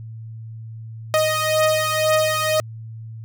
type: beating tone pair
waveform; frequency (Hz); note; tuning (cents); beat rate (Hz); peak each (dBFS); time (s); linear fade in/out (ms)
sawtooth; 622.3 / 624.3; D#5 / D#5; 0 / +6; 2; -15 / -17; 1.14-2.6; 0
effects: added 112 Hz sine -32 dBFS peak until 3.24 s